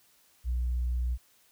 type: tone with vibrato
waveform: sine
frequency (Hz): 61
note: B1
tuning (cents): -21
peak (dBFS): -25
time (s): 0.44-1.18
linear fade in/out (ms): 50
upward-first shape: sine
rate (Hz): 16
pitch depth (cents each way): 8
effects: tanh soft clip ceiling -24 dBFS + white hiss -64 dBFS RMS until 1.51 s